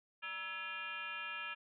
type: tone with frequency modulation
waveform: sine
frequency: 2051 Hz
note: C7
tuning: 35 cents flat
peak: -40 dBFS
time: 0.22-1.55 s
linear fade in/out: 20 ms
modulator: 366 Hz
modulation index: 2.5
effects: none